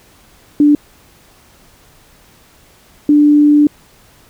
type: tone pair in turn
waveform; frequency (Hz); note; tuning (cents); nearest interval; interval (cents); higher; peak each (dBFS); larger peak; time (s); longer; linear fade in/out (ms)
sine; 293.7 / 294.9; D4 / D4; 0 / +7; unison; 7; second; -5; neither; 0.6-0.75 / 3.09-3.67; second; 2
effects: pink hiss -47 dBFS RMS until 4.29 s